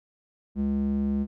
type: tone with band-pass filter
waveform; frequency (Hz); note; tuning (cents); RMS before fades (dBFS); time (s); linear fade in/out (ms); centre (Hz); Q
square; 69.3; C#2; 0; -26; 0.55-1.27; 50; 210; 3.1
effects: none